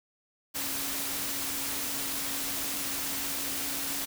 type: tone in noise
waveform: sine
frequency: 277.5 Hz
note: C#4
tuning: 2 cents sharp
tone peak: -44 dBFS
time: 0.54-4.06 s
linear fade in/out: 20 ms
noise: white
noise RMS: -33 dBFS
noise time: 0.54-4.06 s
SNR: -14 dB
effects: none